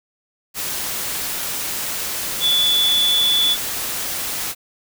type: tone in noise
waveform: sine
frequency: 3452 Hz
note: A7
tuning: 34 cents flat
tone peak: -14 dBFS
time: 2.4-3.57 s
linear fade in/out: 50 ms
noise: white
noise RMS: -25 dBFS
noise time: 0.54-4.55 s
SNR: +8 dB
effects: none